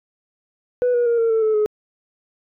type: tone with pitch steps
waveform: sine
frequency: 493.9 / 481.5 / 469.4 / 457.6 / 446.2 / 435 / 424 Hz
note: B4 / B4 / A#4 / A#4 / A4 / A4 / G#4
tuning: 0 / -44 / +12 / -32 / +24 / -20 / +36 cents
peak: -13 dBFS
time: 0.82-1.66 s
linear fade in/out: 0 ms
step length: 120 ms
effects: tanh soft clip ceiling -13 dBFS